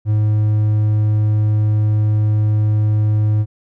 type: tone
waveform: triangle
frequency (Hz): 106.5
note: G#2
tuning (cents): +44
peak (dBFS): -10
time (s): 0.05-3.46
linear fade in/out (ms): 50
effects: none